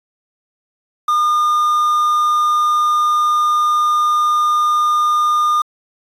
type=tone with quantisation; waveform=triangle; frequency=1214 Hz; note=D#6; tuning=43 cents flat; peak=-10 dBFS; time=1.08-5.62 s; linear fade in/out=5 ms; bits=6; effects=resampled to 32000 Hz